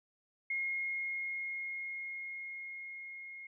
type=tone with level ramp; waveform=sine; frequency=2149 Hz; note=C7; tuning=46 cents sharp; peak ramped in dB=-32 to -45 dBFS; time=0.5-3.47 s; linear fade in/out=5 ms; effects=none